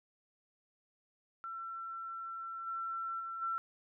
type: tone with level steps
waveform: sine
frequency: 1347 Hz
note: E6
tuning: 37 cents sharp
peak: -40 / -36 / -39 / -33 dBFS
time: 1.44-3.58 s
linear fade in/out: 0 ms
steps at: 2.66 / 3.19 / 3.41 s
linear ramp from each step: 20 ms
effects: none